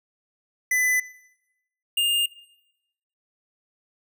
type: tone pair in turn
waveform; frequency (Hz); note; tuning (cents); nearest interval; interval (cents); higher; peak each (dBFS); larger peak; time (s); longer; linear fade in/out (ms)
square; 2004 / 2820; B6 / F7; +25 / +16; tritone; 591; second; -20; neither; 0.71-1 / 1.97-2.26; neither; 5
effects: noise-tail reverb RT60 0.9 s tail -20 dB re dry